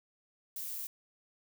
violet noise, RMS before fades -40 dBFS, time 0.56-0.87 s, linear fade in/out 2 ms, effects none

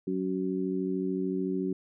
harmonic tone, 93.6 Hz, F#2, 20 cents sharp, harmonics 2 / 3 / 4, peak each -32 / -32 / -32 dBFS, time 0.07-1.73 s, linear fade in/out 5 ms, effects none

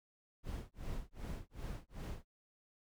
brown noise with tremolo, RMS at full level -40 dBFS, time 0.43-2.26 s, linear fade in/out 50 ms, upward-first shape sine, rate 2.6 Hz, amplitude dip 100%, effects none

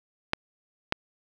clicks, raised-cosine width 0.3 ms, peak -7 dBFS, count 2, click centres 0.334 / 0.924 s, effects none

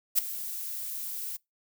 violet noise with ADSR envelope, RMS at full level -20 dBFS, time 0.15-1.37 s, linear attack 34 ms, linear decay 8 ms, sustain -16 dB, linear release 12 ms, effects noise-tail reverb RT60 0.2 s tail -25 dB re dry

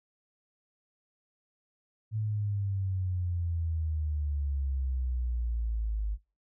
sine exponential sweep, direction down, 110 to 51.1 Hz, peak -28 dBFS, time 2.11-6.18 s, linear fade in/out 50 ms, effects noise-tail reverb RT60 0.3 s tail -25 dB re dry

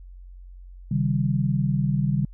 sine tone cluster, 135.6 / 155.9 / 195.5 Hz, C#3 / D#3 / G3, -38 / +4 / -4 cents, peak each -23 / -25 / -25 dBFS, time 0.91-2.25 s, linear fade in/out 5 ms, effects added 45 Hz sine -40 dBFS peak until 2.33 s

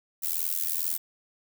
violet noise with amplitude modulation, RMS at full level -25 dBFS, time 0.22-0.98 s, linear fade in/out 20 ms, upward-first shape sine, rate 82.3 Hz, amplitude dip 100%, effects none

